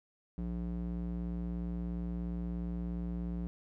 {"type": "tone with band-pass filter", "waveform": "square", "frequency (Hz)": 58.5, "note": "A#1", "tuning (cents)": 7, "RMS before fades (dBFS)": -37, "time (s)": [0.38, 3.47], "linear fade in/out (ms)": 0, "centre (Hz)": 170, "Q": 1.4, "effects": []}